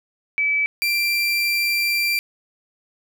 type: tone pair in turn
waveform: sine / 30% pulse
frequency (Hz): 2300 / 2361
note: D7 / D7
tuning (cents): -37 / +9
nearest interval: unison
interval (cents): 46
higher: second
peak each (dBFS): -17 / -16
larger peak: second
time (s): 0.38-0.66 / 0.82-2.19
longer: second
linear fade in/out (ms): 0
effects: none